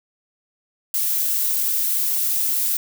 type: noise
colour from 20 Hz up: violet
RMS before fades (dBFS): -21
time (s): 0.94-2.77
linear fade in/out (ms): 2
effects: none